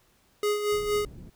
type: tone with tremolo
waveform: square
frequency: 416.2 Hz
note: G#4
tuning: 4 cents sharp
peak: -23 dBFS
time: 0.43-1.05 s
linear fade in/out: 2 ms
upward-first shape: sine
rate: 4.3 Hz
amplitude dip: 55%
type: low-pass noise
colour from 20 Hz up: pink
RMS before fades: -43 dBFS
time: 0.72-1.3 s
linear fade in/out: 10 ms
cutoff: 240 Hz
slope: 12 dB/octave
effects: pink hiss -64 dBFS RMS until 1.35 s